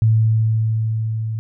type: tone with level ramp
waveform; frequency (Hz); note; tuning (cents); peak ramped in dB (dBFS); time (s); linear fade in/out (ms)
sine; 110.8; A2; +13; -10 to -21; 0.02-1.39; 0
effects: none